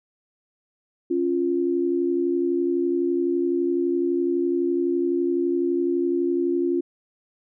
sine tone pair together, 276.5 / 348.4 Hz, C#4 / F4, -4 / -4 cents, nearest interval major third, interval 400 cents, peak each -25 / -21 dBFS, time 1.1-6.81 s, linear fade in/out 10 ms, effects none

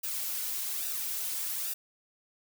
blue noise with flanger, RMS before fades -34 dBFS, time 0.03-1.74 s, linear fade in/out 10 ms, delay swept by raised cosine 0.92 to 3.72 ms, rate 1.2 Hz, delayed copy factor -0.65, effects none

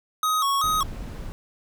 square tone with vibrato, 1180 Hz, D6, 8 cents sharp, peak -21 dBFS, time 0.23-0.83 s, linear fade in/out 2 ms, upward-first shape square, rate 2.6 Hz, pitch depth 110 cents each way
brown noise, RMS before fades -34 dBFS, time 0.64-1.32 s, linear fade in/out 0 ms
effects none

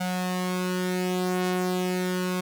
sawtooth tone pair together, 182.28 / 364.9 Hz, F#3 / F#4, -26 / -24 cents, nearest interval octave, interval 1202 cents, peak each -22 / -28 dBFS, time 0-2.41 s, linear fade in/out 10 ms, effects none

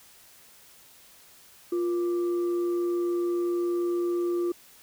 sine tone with frequency modulation, 349.2 Hz, F4, in tune, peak -24 dBFS, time 1.72-4.52 s, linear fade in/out 5 ms, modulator 827 Hz, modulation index 0.22, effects white hiss -54 dBFS RMS until 4.82 s

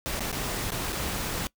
pink noise with dropouts, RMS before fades -31 dBFS, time 0.06-1.47 s, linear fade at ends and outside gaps 0 ms, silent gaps 0.194-0.206 / 0.316-0.327 / 0.705-0.719 / 0.923-0.928 s, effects noise-tail reverb RT60 0.1 s tail -22 dB re dry

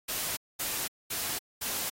white noise bursts, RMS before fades -33 dBFS, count 4, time 0.08-1.9 s, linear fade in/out 10 ms, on 290 ms, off 220 ms, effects AAC 48 kbps

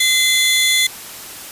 sawtooth tone pair together, 2055 / 3456 Hz, C7 / A7, -32 / -32 cents, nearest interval major sixth, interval 900 cents, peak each -12 dBFS, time 0-0.87 s, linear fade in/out 5 ms, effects white hiss -33 dBFS RMS until 1.51 s + resampled to 32000 Hz

